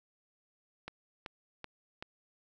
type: click train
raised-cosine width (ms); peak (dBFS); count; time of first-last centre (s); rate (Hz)
0.3; -25; 4; 0.88-2.025; 2.62
effects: none